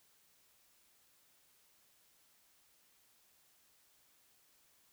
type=silence; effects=white hiss -70 dBFS RMS until 4.92 s